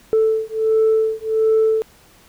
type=beating tone pair; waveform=sine; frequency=440 / 441.4 Hz; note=A4 / A4; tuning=0 / +5 cents; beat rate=1.4 Hz; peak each=-16 dBFS; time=0.13-1.82 s; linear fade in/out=0 ms; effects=tanh soft clip ceiling -9 dBFS + pink hiss -50 dBFS RMS until 2.28 s